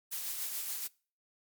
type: noise with tremolo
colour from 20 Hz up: blue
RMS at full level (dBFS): -36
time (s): 0.11-0.88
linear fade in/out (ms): 20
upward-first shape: sine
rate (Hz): 7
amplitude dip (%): 35
effects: noise-tail reverb RT60 0.4 s tail -24 dB re dry + MP3 96 kbps